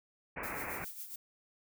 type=low-pass noise; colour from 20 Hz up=white; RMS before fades=-41 dBFS; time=0.36-0.85 s; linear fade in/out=10 ms; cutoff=2500 Hz; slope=96 dB/octave
type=noise with tremolo; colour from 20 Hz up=violet; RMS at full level=-43 dBFS; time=0.43-1.16 s; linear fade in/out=5 ms; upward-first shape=sine; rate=7.3 Hz; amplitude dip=60%
effects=none